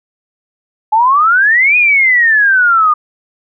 sine exponential two-way sweep, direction up then down, 843 to 2497 to 1203 Hz, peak -6 dBFS, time 0.92-2.94 s, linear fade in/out 10 ms, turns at 1.77 s, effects none

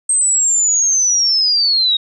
sine linear sweep, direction down, 8372 to 3743 Hz, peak -11 dBFS, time 0.09-1.97 s, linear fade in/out 5 ms, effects none

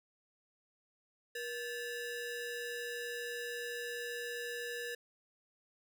40% pulse ring-modulated tone, 1108.7 Hz, C#6, in tune, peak -35 dBFS, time 1.35-4.95 s, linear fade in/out 5 ms, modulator 631 Hz, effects none

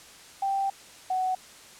sine tone pair in turn, 784 / 745.6 Hz, G5 / F#5, 0 / +13 cents, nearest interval minor second, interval 87 cents, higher first, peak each -24 dBFS, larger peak neither, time 0.42-0.7 / 1.1-1.35 s, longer first, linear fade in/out 5 ms, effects white hiss -49 dBFS RMS until 1.79 s + low-pass 9000 Hz 12 dB/octave

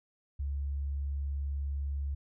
sine tone, 70.2 Hz, C#2, 22 cents sharp, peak -31 dBFS, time 0.39-2.15 s, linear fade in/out 10 ms, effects none

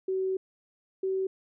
sine tone pair in turn, 378.5 / 381.1 Hz, F#4 / G4, +39 / -49 cents, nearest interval unison, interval 12 cents, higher second, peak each -26 dBFS, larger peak neither, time 0.08-0.37 / 1.03-1.27 s, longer first, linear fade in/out 5 ms, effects none

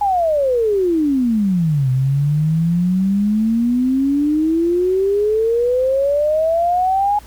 sine exponential two-way sweep, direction down then up, 837 to 127.5 to 837 Hz, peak -13 dBFS, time 0.01-7.19 s, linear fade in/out 5 ms, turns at 1.9 s, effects added 60 Hz sine -40 dBFS peak until 7.26 s + pink hiss -45 dBFS RMS until 7.26 s

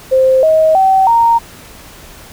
sine tone with pitch steps, 523.3 / 633.2 / 766.2 / 927 Hz, C5 / D#5 / G5 / A#5, 0 / +30 / -40 / -10 cents, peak -6 dBFS, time 0.11-1.39 s, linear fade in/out 20 ms, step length 320 ms, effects pink hiss -36 dBFS RMS until 2.32 s

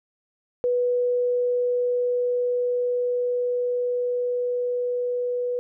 sine tone with level ramp, 491.1 Hz, B4, 10 cents flat, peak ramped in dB -19 to -23 dBFS, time 0.64-5.59 s, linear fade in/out 0 ms, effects none

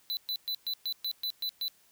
square tone bursts, 3998 Hz, B7, 20 cents sharp, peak -31 dBFS, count 9, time 0.1-1.681 s, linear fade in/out 0 ms, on 69 ms, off 120 ms, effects white hiss -64 dBFS RMS until 1.91 s

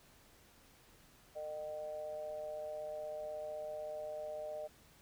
sine tone with amplitude modulation, 610 Hz, D#5, 34 cents flat, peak -37 dBFS, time 1.35-4.68 s, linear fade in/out 20 ms, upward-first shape sine, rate 156 Hz, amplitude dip 70%, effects pink hiss -64 dBFS RMS until 5.01 s

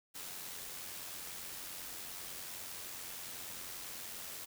white noise with amplitude modulation, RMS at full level -44 dBFS, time 0.14-4.46 s, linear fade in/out 20 ms, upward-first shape sine, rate 90.2 Hz, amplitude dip 35%, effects none

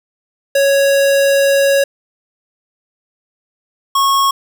square tone pair in turn, 554.4 / 1096.7 Hz, C#5 / C#6, 0 / -19 cents, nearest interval octave, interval 1181 cents, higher second, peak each -10 / -11 dBFS, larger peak first, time 0.55-1.84 / 3.95-4.31 s, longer first, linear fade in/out 5 ms, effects 7-bit

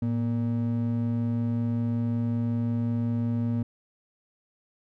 triangle ring-modulated tone, 174.61 Hz, F3, in tune, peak -19 dBFS, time 0.02-3.63 s, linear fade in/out 5 ms, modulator 62.7 Hz, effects none

